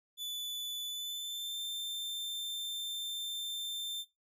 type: tone with pitch glide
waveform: 40% pulse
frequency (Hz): 3481 to 3573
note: A7 to A7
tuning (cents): -19 to +26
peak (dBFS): -36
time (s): 0.17-4.05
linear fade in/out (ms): 50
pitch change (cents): +45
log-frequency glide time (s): 0.86-1.58
effects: noise-tail reverb RT60 0.2 s tail -18 dB re dry